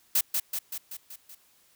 blue noise with echo, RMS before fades -23 dBFS, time 0.15-0.21 s, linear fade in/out 5 ms, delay 190 ms, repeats 6, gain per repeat -4 dB, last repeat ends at 1.35 s, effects white hiss -63 dBFS RMS until 1.75 s

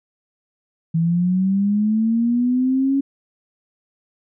sine linear sweep, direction up, 161.6 to 277.2 Hz, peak -15 dBFS, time 0.94-3.01 s, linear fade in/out 10 ms, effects none

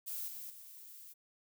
violet noise with level steps, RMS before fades -41 / -46 / -53 dBFS, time 0.06-1.14 s, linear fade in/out 20 ms, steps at 0.28 / 0.5 s, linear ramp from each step 2 ms, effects none

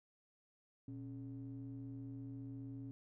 triangle ring-modulated tone, 77.8 Hz, D#2, in tune, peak -40 dBFS, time 0.88-2.91 s, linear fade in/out 0 ms, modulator 196 Hz, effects none

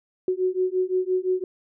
sine beating tone pair, 366.9 / 372.7 Hz, F#4 / F#4, -15 / +13 cents, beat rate 5.8 Hz, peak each -24 / -24 dBFS, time 0.28-1.44 s, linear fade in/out 2 ms, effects none

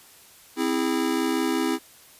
square chord, C augmented, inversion none, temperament just, 261.6 / 327 / 408.8 Hz, C4 / E4 / G#4, 0 / -14 / -27 cents, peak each -27 / -26 / -30 dBFS, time 0.56-1.79 s, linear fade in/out 50 ms, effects white hiss -51 dBFS RMS until 2.19 s + resampled to 32000 Hz

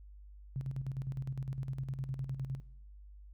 sine tone with tremolo, 133.3 Hz, C3, 33 cents sharp, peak -33 dBFS, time 0.56-2.6 s, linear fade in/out 0 ms, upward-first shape square, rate 9.8 Hz, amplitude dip 60%, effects noise-tail reverb RT60 0.7 s tail -20 dB re dry + added 50 Hz sine -50 dBFS peak until 3.33 s

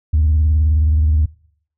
sine tone with vibrato, 76.9 Hz, D#2, 20 cents flat, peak -9 dBFS, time 0.13-1.26 s, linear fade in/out 10 ms, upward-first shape sine, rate 19 Hz, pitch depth 100 cents each way, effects noise-tail reverb RT60 0.6 s tail -23 dB re dry + tanh soft clip ceiling -8 dBFS

